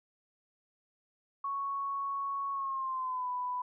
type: tone with pitch glide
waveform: sine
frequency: 1108.7 to 993.5 Hz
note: C#6 to B5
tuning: 0 to +10 cents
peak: -32 dBFS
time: 1.44-3.62 s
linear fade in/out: 5 ms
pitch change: -190 cents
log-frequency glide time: 2.52-3.29 s
effects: none